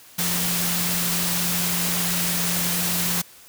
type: tone in noise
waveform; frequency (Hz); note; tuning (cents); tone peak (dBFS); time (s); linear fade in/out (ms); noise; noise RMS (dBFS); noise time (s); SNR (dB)
sine; 174.6; F3; 0; -28; 0.18-3.22; 10; white; -24; 0.18-3.22; -7
effects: white hiss -48 dBFS RMS until 3.48 s